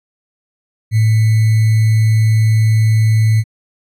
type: tone with sample-and-hold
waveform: sine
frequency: 110 Hz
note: A2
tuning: in tune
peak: -8 dBFS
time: 0.91-3.44 s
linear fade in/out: 50 ms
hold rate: 2100 Hz
effects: resampled to 32000 Hz